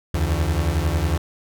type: beating tone pair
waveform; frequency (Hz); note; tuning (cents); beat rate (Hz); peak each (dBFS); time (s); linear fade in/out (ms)
35% pulse; 73.42 / 84.42; D2 / E2; 0 / +42; 11; -20; 0.14-1.18; 5
effects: none